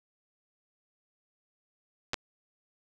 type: clicks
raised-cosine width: 0.2 ms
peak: -13 dBFS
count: 2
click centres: 2.134 / 2.142 s
effects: none